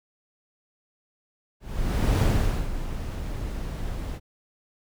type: noise with ADSR envelope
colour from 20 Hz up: brown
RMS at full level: -18 dBFS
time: 1.6-4.2 s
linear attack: 610 ms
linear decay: 470 ms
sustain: -13 dB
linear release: 48 ms
effects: none